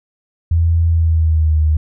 sine tone with pitch glide, 83.3 to 77.27 Hz, E2 to D#2, +19 to -11 cents, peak -10 dBFS, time 0.51-1.77 s, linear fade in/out 5 ms, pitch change -130 cents, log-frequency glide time 0.88-1.59 s, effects none

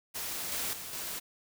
white noise with level steps, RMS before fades -37 / -34 / -42 / -38 dBFS, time 0.14-1.2 s, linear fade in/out 20 ms, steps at 0.52 / 0.73 / 0.93 s, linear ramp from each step 2 ms, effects none

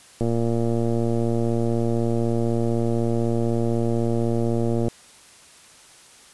click train, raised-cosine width 2 ms, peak -11 dBFS, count 543, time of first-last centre 0.21-4.882 s, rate 116 Hz, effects white hiss -49 dBFS RMS until 6.33 s + resampled to 24000 Hz

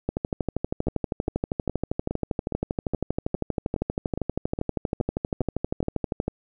two click trains, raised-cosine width 2 ms, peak -11 / -14 dBFS, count 79 / 13, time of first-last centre 0.09-6.28 / 0.87-5.829 s, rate 12.6 / 2.42 Hz, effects none

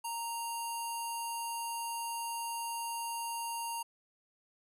square tone with low-pass filter, 930 Hz, A#5, 4 cents flat, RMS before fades -38 dBFS, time 0.04-3.83 s, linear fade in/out 10 ms, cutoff 11000 Hz, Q 8.6, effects none

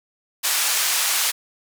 white band-pass noise, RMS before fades -21 dBFS, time 0.43-1.32 s, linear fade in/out 20 ms, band 920 to 11000 Hz, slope 12 dB/octave, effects none

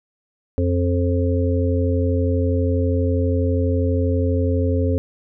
harmonic tone with a mistuned harmonic, 88 Hz, F2, 14 cents sharp, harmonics 1 / 3 / 5 / 6, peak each -18 / -23 / -25 / -26 dBFS, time 0.58-4.98 s, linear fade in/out 0 ms, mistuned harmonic 5, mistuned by -17 cents, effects none

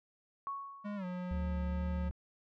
sine tone with exponential decay, 1108.7 Hz, C#6, in tune, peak -34 dBFS, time 0.47-1.3 s, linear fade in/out 0 ms, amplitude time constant 180 ms
square tone with pitch glide, 205.9 to 180.28 Hz, G#3 to F#3, -15 to -45 cents, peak -38 dBFS, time 0.84-2.1 s, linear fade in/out 20 ms, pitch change -230 cents, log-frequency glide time 0.96-1.05 s
triangle tone with vibrato, 72.4 Hz, D2, 24 cents flat, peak -32 dBFS, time 1.31-2.11 s, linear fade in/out 0 ms, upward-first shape sine, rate 2.1 Hz, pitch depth 29 cents each way
effects low-pass 2000 Hz 12 dB/octave

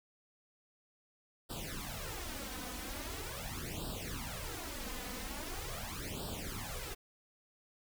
pink noise with flanger, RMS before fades -42 dBFS, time 1.49-6.95 s, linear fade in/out 20 ms, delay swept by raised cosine 0.23 to 4.03 ms, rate 0.42 Hz, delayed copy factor +0.9, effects none

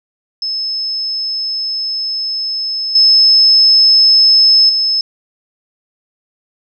sine tone with level steps, 5210 Hz, E8, 21 cents flat, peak -16 / -5 / -11 dBFS, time 0.42-5.01 s, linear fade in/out 2 ms, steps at 2.95 / 4.69 s, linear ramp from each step 5 ms, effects none

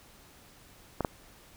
clicks, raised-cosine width 1 ms, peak -15 / -13 dBFS, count 2, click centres 1.007 / 1.048 s, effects pink hiss -56 dBFS RMS until 1.56 s

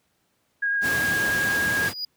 sine tone with vibrato, 1636 Hz, G#6, 26 cents flat, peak -21 dBFS, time 0.62-1.89 s, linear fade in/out 10 ms, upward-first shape square, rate 10 Hz, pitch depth 10 cents each way
pink noise, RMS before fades -29 dBFS, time 0.81-1.94 s, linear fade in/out 50 ms
triangle tone with exponential growth, 4907 Hz, D#8, 25 cents flat, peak -24 dBFS, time 1.65-2.05 s, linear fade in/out 5 ms, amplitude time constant 85 ms
effects pink hiss -69 dBFS RMS until 2.16 s + high-pass 100 Hz 12 dB/octave

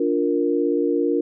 sine chord, Bb major, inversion first, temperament just, 291.4 / 349.6 / 466.2 Hz, D4 / F4 / Bb4, -13 / +2 / 0 cents, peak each -22 dBFS, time 0-1.21 s, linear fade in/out 5 ms, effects none

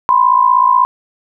sine tone pair together, 989 / 1045.3 Hz, B5 / C6, +2 / -2 cents, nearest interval minor second, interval 96 cents, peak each -10 dBFS, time 0.09-0.85 s, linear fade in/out 0 ms, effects none

